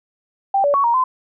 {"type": "tone with pitch steps", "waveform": "sine", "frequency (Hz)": [786, 573, 1116, 939, 1027], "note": ["G5", "D5", "C#6", "A#5", "C6"], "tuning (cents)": [4, -43, 11, 12, -33], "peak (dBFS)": -13, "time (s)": [0.54, 1.04], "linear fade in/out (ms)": 5, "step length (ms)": 100, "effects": []}